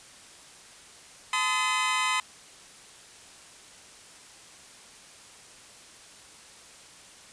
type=tone cluster; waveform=20% pulse; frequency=872 / 1023 / 1259 Hz; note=A5 / C6 / D#6; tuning=-16 / -39 / +20 cents; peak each=-30 / -21 / -25 dBFS; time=1.33-2.2 s; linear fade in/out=2 ms; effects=white hiss -50 dBFS RMS until 7.32 s + resampled to 22050 Hz